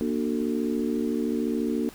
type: harmonic tone with a mistuned harmonic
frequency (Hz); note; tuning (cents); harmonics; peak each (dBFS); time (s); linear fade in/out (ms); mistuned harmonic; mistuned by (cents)
74; D2; +14; 3 / 4 / 5 / 6; -27 / -29 / -31 / -33; 0.01-1.89; 0; 3; +99
effects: pink hiss -48 dBFS RMS until 1.94 s

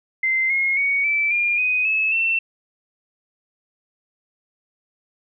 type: tone with pitch steps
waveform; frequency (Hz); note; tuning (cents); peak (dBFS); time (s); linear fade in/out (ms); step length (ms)
sine; 2077 / 2155 / 2236 / 2321 / 2408 / 2499 / 2593 / 2690; C7 / C#7 / C#7 / D7 / D7 / D#7 / E7 / E7; -13 / -49 / +14 / -21 / +43 / +7 / -29 / +34; -17; 0.23-2.39; 5; 270
effects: none

